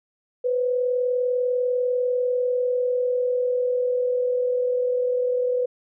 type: tone pair together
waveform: sine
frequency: 496.4 / 536.5 Hz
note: B4 / C5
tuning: +9 / +43 cents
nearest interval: minor second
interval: 134 cents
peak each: -20 / -31 dBFS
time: 0.44-5.66 s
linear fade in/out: 10 ms
effects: none